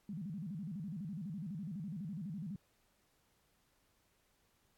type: tone with vibrato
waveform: sine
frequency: 179 Hz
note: F3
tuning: 43 cents sharp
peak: -40 dBFS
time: 0.09-2.56 s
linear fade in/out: 2 ms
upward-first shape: square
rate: 12 Hz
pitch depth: 230 cents each way
effects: pink hiss -75 dBFS RMS until 4.77 s + AAC 64 kbps